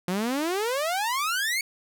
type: exponential sweep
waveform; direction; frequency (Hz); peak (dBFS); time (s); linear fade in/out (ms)
sawtooth; up; 173.8 to 2258; -21; 0.08-1.61; 2
effects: none